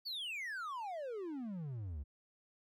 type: exponential sweep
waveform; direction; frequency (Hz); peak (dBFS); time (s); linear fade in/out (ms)
triangle; down; 4644 to 65.41; -38; 0.05-2.04; 20
effects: none